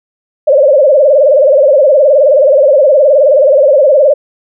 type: tone with vibrato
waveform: sine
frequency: 565 Hz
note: C#5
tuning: 33 cents sharp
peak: -3 dBFS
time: 0.47-4.14 s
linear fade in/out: 10 ms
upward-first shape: sine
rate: 19 Hz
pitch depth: 150 cents each way
effects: none